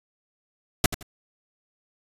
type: noise with echo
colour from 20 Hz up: pink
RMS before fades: -17 dBFS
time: 0.84-0.86 s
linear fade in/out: 2 ms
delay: 84 ms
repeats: 2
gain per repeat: -12 dB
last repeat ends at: 1.028 s
effects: resampled to 32000 Hz